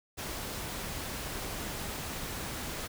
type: noise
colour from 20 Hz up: pink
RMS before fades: -38 dBFS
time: 0.17-2.88 s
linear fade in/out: 20 ms
effects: none